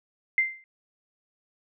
sine tone with exponential decay, 2086 Hz, C7, 6 cents flat, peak -16 dBFS, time 0.38-0.64 s, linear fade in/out 1 ms, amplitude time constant 56 ms, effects none

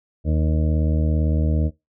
harmonic tone, 77.78 Hz, D#2, in tune, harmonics 1 / 2 / 3 / 4 / 6 / 7 / 8, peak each -18 / -24 / -28 / -30 / -34 / -35 / -36 dBFS, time 0.24-1.71 s, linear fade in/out 50 ms, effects noise-tail reverb RT60 0.2 s tail -21 dB re dry

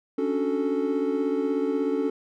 triangle chord, D major seventh, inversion third, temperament equal, 277.2 / 293.7 / 370 / 440 Hz, C#4 / D4 / F#4 / A4, 0 / 0 / 0 / 0 cents, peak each -25 / -29 / -29 / -25 dBFS, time 0.18-2.1 s, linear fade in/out 5 ms, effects none

